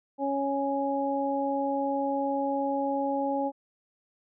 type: harmonic tone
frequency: 277.2 Hz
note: C#4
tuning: in tune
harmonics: 1 / 2 / 3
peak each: -30 / -30 / -30 dBFS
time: 0.18-3.52 s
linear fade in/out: 50 ms
effects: none